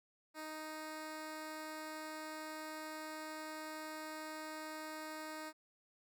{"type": "tone", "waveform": "10% pulse", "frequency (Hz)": 311.1, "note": "D#4", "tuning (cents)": 0, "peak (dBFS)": -36, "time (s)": [0.34, 5.53], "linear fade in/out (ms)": 50, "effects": []}